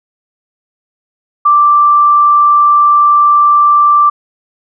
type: tone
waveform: sine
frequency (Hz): 1174.7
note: D6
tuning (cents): 0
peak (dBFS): -4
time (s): 1.45-4.1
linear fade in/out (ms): 10
effects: none